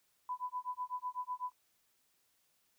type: tone with tremolo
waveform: sine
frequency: 998 Hz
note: B5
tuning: 18 cents sharp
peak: -34 dBFS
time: 0.29-1.52 s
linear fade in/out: 2 ms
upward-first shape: sine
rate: 8 Hz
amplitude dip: 100%
effects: white hiss -75 dBFS RMS until 2.78 s